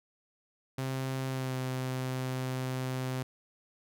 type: tone with pitch glide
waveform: sawtooth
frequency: 132.1 to 129.31 Hz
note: C3 to C3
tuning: +17 to -20 cents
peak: -28 dBFS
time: 0.78-3.23 s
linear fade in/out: 5 ms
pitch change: -37 cents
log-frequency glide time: 1.28-1.56 s
effects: none